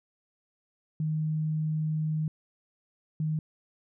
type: tone bursts at uneven times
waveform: sine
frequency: 155.56 Hz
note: D#3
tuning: in tune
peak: -26 dBFS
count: 2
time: 1-2.28 / 3.2-3.39 s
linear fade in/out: 2 ms
effects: none